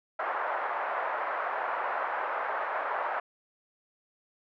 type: band-pass noise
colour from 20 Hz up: pink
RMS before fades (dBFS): -32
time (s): 0.19-3.2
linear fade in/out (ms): 5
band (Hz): 630 to 1600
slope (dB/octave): 24
effects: none